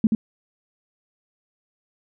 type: tone with echo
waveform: sine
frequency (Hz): 220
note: A3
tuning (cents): 0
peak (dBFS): -12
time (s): 0.04-0.07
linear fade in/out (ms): 2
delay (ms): 80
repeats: 1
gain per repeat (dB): -4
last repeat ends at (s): 0.15
effects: none